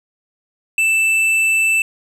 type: tone with hard clipping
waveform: sine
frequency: 2649 Hz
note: E7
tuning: 8 cents sharp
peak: -14 dBFS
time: 0.78-1.82 s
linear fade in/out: 2 ms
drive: 7 dB
effects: none